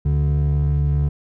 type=tone pair together; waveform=triangle; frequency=72.09 / 144.5 Hz; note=D2 / D3; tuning=-32 / -28 cents; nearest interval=octave; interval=1204 cents; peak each=-15 dBFS; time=0.05-1.09 s; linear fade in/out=10 ms; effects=tanh soft clip ceiling -11 dBFS